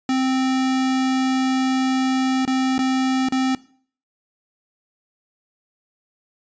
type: tone with dropouts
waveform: square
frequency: 261.3 Hz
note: C4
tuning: 2 cents flat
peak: -18 dBFS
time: 0.09-3.55 s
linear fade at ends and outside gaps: 2 ms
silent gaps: 2.452-2.476 / 2.781-2.79 / 3.287-3.322 s
effects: noise-tail reverb RT60 0.5 s tail -20 dB re dry + resampled to 16000 Hz